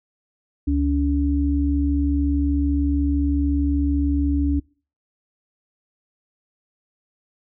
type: tone pair together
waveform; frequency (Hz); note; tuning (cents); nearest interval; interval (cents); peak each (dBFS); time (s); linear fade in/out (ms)
sine; 71.2 / 284.8; C#2 / C#4; +47 / +47; 2 octaves; 2400; -20 / -20; 0.67-4.6; 10
effects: noise-tail reverb RT60 0.4 s tail -25 dB re dry